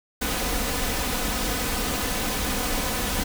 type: noise with comb filter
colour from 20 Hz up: pink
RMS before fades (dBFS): -26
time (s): 0.21-3.24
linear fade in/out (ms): 10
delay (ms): 4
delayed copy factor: +0.55
effects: none